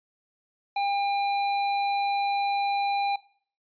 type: tone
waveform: square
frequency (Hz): 802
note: G5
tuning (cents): +39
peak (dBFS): -25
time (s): 0.76-3.16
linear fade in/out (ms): 5
effects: noise-tail reverb RT60 0.5 s tail -20 dB re dry + resampled to 11025 Hz